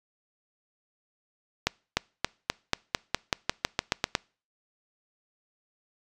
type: accelerating click train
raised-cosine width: 0.2 ms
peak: -5 dBFS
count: 14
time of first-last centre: 1.67-4.152 s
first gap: 300 ms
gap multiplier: 0.92
effects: noise-tail reverb RT60 0.4 s tail -26 dB re dry + resampled to 24000 Hz